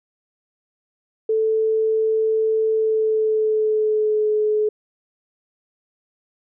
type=tone with pitch glide; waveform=sine; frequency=440 to 426.2 Hz; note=A4 to G#4; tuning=0 to +45 cents; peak=-16 dBFS; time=1.29-4.69 s; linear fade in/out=5 ms; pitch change=-55 cents; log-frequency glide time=2.73-4.3 s; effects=none